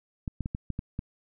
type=clicks; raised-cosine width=5 ms; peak=-19 dBFS; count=7; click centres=0.278 / 0.407 / 0.459 / 0.549 / 0.703 / 0.791 / 0.991 s; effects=none